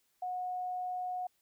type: tone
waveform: sine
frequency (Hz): 729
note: F#5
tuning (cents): -26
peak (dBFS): -34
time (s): 0.22-1.27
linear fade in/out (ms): 5
effects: white hiss -75 dBFS RMS until 1.41 s